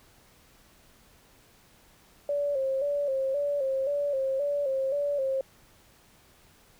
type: tone with vibrato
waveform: sine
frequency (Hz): 554.4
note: C#5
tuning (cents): 0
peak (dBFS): -25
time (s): 2.29-5.41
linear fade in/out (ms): 2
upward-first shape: square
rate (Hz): 1.9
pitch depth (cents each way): 64
effects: pink hiss -59 dBFS RMS until 6.79 s